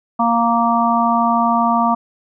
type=harmonic tone; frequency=233.1 Hz; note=A#3; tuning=in tune; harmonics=1 / 3 / 4 / 5; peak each=-18 / -18 / -18 / -18 dBFS; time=0.19-1.95 s; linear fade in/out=10 ms; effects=none